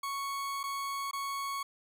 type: tone with dropouts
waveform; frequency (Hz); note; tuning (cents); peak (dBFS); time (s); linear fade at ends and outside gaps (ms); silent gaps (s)
40% pulse; 1108.7; C#6; 0; -33; 0.03-1.63; 5; 0.632-0.637 / 1.112-1.131
effects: none